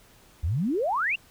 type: exponential sweep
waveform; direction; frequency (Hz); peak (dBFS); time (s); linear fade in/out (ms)
sine; up; 69.3 to 2886; -23; 0.43-1.16; 10
effects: pink hiss -56 dBFS RMS until 1.3 s